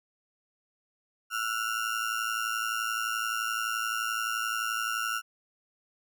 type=ring-modulated tone; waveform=35% pulse; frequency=1396.9 Hz; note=F6; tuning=in tune; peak=-24 dBFS; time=1.3-5.22 s; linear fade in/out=50 ms; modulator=55.8 Hz; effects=none